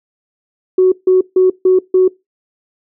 sine tone bursts, 371.4 Hz, F#4, 7 cents sharp, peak -5 dBFS, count 5, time 0.78-2.08 s, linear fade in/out 5 ms, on 140 ms, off 150 ms, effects noise-tail reverb RT60 0.2 s tail -22 dB re dry + tanh soft clip ceiling -1 dBFS

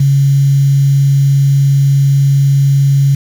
sine tone with quantisation, 138.59 Hz, C#3, in tune, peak -6 dBFS, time 0-3.15 s, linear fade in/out 5 ms, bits 5, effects none

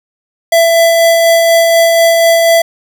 square tone with tremolo, 667 Hz, E5, 20 cents sharp, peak -5 dBFS, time 0.52-2.62 s, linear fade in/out 5 ms, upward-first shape sine, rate 4.1 Hz, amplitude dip 25%, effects 7-bit

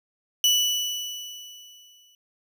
30% pulse tone with exponential decay, 2963 Hz, F#7, 2 cents sharp, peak -13 dBFS, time 0.44-2.15 s, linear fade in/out 1 ms, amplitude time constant 370 ms, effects none

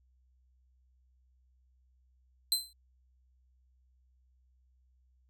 sawtooth tone with exponential decay, 4083 Hz, C8, 43 cents flat, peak -20 dBFS, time 2.52-2.73 s, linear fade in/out 1 ms, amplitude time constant 45 ms, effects added 63 Hz sine -65 dBFS peak until 5.29 s

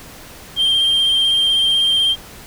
sine tone with vibrato, 3175 Hz, G7, 21 cents sharp, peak -10 dBFS, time 0.56-2.16 s, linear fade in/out 50 ms, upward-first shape square, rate 16 Hz, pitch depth 14 cents each way, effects tanh soft clip ceiling -11 dBFS + pink hiss -38 dBFS RMS until 2.46 s

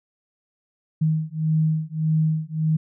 sine beating tone pair, 156.5 / 158.2 Hz, D#3 / D#3, +10 / +29 cents, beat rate 1.7 Hz, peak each -22 dBFS, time 1.01-2.77 s, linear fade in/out 10 ms, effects none

